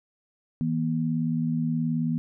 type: tone pair together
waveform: sine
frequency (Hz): 161.2 / 240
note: E3 / B3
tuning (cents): -38 / -49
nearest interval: perfect fifth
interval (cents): 689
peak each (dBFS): -26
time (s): 0.61-2.18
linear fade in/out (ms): 0
effects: none